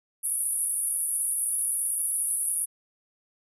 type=band-pass noise; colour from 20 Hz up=white; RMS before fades=-28 dBFS; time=0.23-2.66 s; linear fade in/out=20 ms; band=9600 to 11000 Hz; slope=96 dB/octave; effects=none